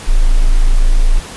sine tone, 27.5 Hz, A0, in tune, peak -5 dBFS, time 0.07-1.2 s, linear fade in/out 20 ms, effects pink hiss -30 dBFS RMS until 1.36 s + resampled to 24000 Hz

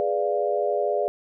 sine chord, G# diminished seventh, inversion none, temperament equal, 415.3 / 493.9 / 587.3 / 698.5 Hz, G#4 / B4 / D5 / F5, 0 / 0 / 0 / 0 cents, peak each -26 / -29 / -25 / -28 dBFS, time 0-1.08 s, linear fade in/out 0 ms, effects none

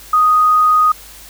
sine tone, 1244.5 Hz, D#6, in tune, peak -8 dBFS, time 0.13-0.92 s, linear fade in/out 5 ms, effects added 50 Hz sine -43 dBFS peak until 1.29 s + white hiss -38 dBFS RMS until 1.29 s

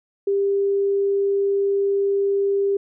sine tone, 397.5 Hz, G4, 24 cents sharp, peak -17 dBFS, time 0.27-2.77 s, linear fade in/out 5 ms, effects none

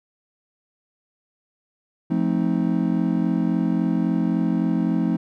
triangle chord, F dominant seventh, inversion none, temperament just, 174.61 / 218.3 / 261.9 / 314.3 Hz, F3 / A3 / C4 / Eb4, 0 / -13 / +2 / +18 cents, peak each -21 / -22 / -23 / -24 dBFS, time 2.1-5.17 s, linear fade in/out 10 ms, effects none

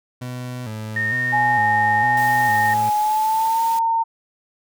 30% pulse tone with vibrato, 116.54 Hz, A#2, in tune, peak -25 dBFS, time 0.21-2.9 s, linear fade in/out 10 ms, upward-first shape square, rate 1.1 Hz, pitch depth 120 cents each way
sine tone, 1839 Hz, A#6, 24 cents flat, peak -19 dBFS, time 0.96-2.74 s, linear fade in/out 5 ms
sine tone with pitch glide, 840 to 910.8 Hz, G#5 to A#5, +19 to -40 cents, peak -16 dBFS, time 1.32-4.04 s, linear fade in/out 20 ms, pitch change +141 cents, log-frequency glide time 2.95-3.61 s
white noise, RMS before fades -35 dBFS, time 2.17-3.79 s, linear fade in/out 2 ms
effects none

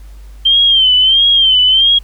sine tone with vibrato, 3136 Hz, G7, in tune, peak -6 dBFS, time 0.45-1.99 s, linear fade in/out 10 ms, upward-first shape sine, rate 1.5 Hz, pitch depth 84 cents each way, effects added 50 Hz sine -31 dBFS peak until 2.03 s + pink hiss -49 dBFS RMS until 2.03 s

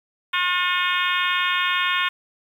harmonic tone with a mistuned harmonic, 358.7 Hz, F4, 46 cents sharp, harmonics 3 / 4 / 5 / 6 / 7 / 8 / 9 / 10, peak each -25 / -26 / -27 / -28 / -28 / -29 / -30 / -30 dBFS, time 0.33-2.09 s, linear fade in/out 10 ms, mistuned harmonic 6, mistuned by +22 cents, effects 8-bit

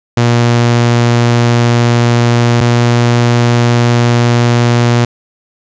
sawtooth tone pair in turn, 119.1 / 119.63 Hz, A#2 / A#2, +38 / +45 cents, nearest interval unison, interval 7 cents, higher second, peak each -3 dBFS, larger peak neither, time 0.17-2.61 / 2.61-5.05 s, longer neither, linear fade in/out 5 ms, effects resampled to 16000 Hz + 7-bit

